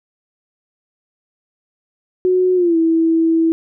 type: tone with pitch glide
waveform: sine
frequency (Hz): 367.1 to 327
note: F#4 to E4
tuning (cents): -14 to -14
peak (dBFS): -11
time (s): 2.25-3.52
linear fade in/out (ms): 0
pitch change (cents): -200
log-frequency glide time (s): 2.55-2.77
effects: none